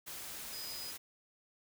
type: tone in noise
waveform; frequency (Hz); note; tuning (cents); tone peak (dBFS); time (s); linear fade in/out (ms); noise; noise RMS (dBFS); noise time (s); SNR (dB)
sine; 4978; D#8; 0; -44; 0.52-0.92; 20; white; -45; 0.06-0.98; -2
effects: none